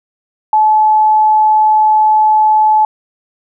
sine tone, 861 Hz, A5, 38 cents flat, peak -6 dBFS, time 0.53-2.85 s, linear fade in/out 2 ms, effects none

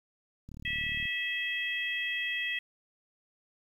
click train, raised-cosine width 5 ms, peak -33 dBFS, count 22, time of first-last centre 0.49-1.055 s, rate 37.2 Hz
harmonic tone, 650 Hz, E5, 24 cents flat, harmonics 3 / 4 / 5, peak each -33 / -35 / -37 dBFS, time 0.65-2.59 s, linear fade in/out 5 ms
effects 10-bit

